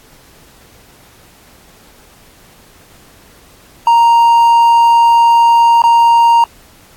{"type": "tone with dropouts", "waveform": "triangle", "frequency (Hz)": 932.3, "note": "A#5", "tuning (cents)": 0, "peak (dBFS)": -3, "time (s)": [3.87, 6.44], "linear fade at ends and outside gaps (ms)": 2, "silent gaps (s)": [5.82, 5.838], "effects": ["pink hiss -44 dBFS RMS until 6.96 s", "AAC 64 kbps"]}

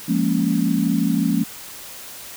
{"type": "chord", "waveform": "sine", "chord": "Bb minor seventh", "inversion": "second", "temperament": "equal", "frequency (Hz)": [174.61, 207.7, 233.1, 277.2], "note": ["F3", "Ab3", "Bb3", "Db4"], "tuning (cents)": [0, 0, 0, 0], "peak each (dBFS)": -22, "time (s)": [0.08, 1.44], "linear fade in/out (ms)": 10, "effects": ["white hiss -37 dBFS RMS until 2.36 s"]}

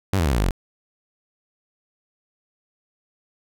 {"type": "tone with pitch steps", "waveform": "sawtooth", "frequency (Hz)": [97.1, 82.6, 70.26, 59.77, 50.85, 43.25], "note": ["G2", "E2", "C#2", "A#1", "G#1", "F1"], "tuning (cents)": [-16, 4, 24, 44, -36, -16], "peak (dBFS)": -14, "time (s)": [0.13, 0.508], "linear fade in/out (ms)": 0, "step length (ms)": 63, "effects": []}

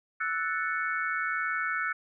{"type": "chord", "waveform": "sine", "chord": "F# minor seventh", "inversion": "third", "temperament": "equal", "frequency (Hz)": [1318.5, 1480, 1760, 2217], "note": ["E6", "F#6", "A6", "C#7"], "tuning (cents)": [0, 0, 0, 0], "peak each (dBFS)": [-33, -31, -35, -36], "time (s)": [0.2, 1.93], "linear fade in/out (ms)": 10, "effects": []}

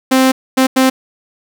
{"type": "tone bursts at uneven times", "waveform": "sawtooth", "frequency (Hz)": 261.6, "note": "C4", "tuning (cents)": 0, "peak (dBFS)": -4, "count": 3, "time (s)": [[0.11, 0.32], [0.57, 0.67], [0.76, 0.9]], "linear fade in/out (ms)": 10, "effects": []}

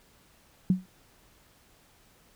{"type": "tone with exponential decay", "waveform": "sine", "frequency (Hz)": 185.1, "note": "F#3", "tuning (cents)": 1, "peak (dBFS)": -16, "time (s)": [0.7, 0.86], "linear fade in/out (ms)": 2, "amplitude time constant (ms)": 34, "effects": ["pink hiss -61 dBFS RMS until 2.35 s"]}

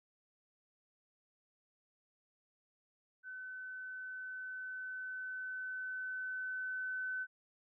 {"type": "tone with level ramp", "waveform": "sine", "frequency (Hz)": 1515, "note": "F#6", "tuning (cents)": 40, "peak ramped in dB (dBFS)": [-44, -36], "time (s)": [3.23, 7.27], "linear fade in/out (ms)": 50, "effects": []}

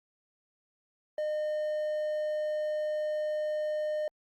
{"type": "tone", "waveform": "triangle", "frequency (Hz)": 609, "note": "D#5", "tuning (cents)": -37, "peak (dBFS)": -27, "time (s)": [1.18, 4.08], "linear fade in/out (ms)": 2, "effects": ["Opus 48 kbps"]}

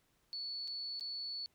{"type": "tone with dropouts", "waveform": "sine", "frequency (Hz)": 4435, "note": "C#8", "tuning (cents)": 0, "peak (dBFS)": -39, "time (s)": [0.33, 1.46], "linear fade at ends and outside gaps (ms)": 0, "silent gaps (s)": [[0.675, 0.679], [0.996, 1.009]], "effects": ["pink hiss -75 dBFS RMS until 1.54 s"]}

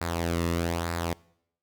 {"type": "tone with flanger", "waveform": "sawtooth", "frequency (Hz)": 84.6, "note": "E2", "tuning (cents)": 45, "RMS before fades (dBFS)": -29, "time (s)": [0.01, 1.13], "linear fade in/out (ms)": 0, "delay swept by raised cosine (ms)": [0.32, 1.31], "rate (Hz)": 1.1, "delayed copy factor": -0.6, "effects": ["noise-tail reverb RT60 0.7 s tail -23 dB re dry"]}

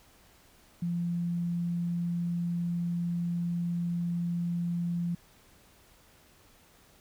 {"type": "tone", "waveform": "sine", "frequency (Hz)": 172.4, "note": "F3", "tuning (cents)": -22, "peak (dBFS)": -28, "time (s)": [0.82, 5.15], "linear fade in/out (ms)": 5, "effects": ["pink hiss -60 dBFS RMS until 7 s"]}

